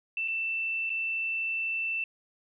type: tone with dropouts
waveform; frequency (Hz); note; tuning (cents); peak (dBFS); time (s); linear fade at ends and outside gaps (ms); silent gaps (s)
sine; 2668; E7; +20; -28; 0.17-2.04; 2; 0.278-0.282 / 0.895-0.901
effects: none